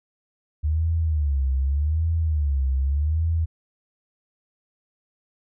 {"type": "tone with vibrato", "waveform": "sine", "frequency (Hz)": 73.8, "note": "D2", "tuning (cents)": 9, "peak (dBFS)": -19, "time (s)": [0.63, 3.46], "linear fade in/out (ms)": 20, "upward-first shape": "sine", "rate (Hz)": 0.84, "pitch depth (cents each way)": 190, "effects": []}